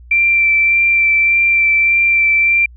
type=tone with vibrato; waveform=sine; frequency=2349 Hz; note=D7; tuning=in tune; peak=-9 dBFS; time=0.11-2.66 s; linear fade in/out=5 ms; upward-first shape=sine; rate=1.7 Hz; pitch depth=13 cents each way; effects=added 60 Hz sine -36 dBFS peak until 2.76 s